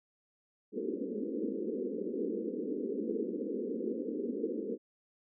white band-pass noise, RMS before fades -36 dBFS, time 0.72-4.78 s, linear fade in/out 50 ms, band 200 to 490 Hz, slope 96 dB/octave, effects none

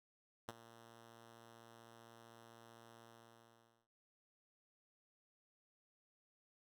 5% pulse tone with ADSR envelope, 115.7 Hz, A#2, 13 cents flat, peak -31 dBFS, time 0.48-3.88 s, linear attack 9 ms, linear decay 27 ms, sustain -17 dB, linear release 850 ms, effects none

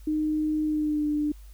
sine tone with pitch glide, 307.2 to 297.9 Hz, D#4 to D4, -22 to +25 cents, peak -23 dBFS, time 0.07-1.32 s, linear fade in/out 5 ms, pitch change -53 cents, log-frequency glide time 0.64-1.07 s, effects added 50 Hz sine -43 dBFS peak until 1.53 s + white hiss -60 dBFS RMS until 1.53 s

